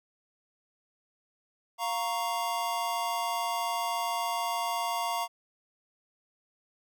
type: chord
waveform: square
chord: Bb minor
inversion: second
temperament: equal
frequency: 698.5 / 932.3 / 1108.7 Hz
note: F5 / Bb5 / Db6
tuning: 0 / 0 / 0 cents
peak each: -34 / -33 / -36 dBFS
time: 1.78-5.28 s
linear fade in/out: 50 ms
effects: none